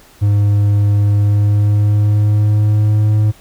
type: tone with pitch glide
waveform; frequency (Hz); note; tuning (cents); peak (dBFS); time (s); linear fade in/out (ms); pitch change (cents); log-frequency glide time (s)
triangle; 102.5 to 106.54; G#2 to G#2; -22 to +45; -7; 0.21-3.32; 20; +67; 1.1-3.19
effects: pink hiss -45 dBFS RMS until 3.4 s